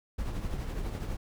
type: noise with tremolo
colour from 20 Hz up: brown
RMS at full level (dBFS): -32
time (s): 0.18-1.17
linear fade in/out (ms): 10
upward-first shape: triangle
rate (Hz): 12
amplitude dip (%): 50
effects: none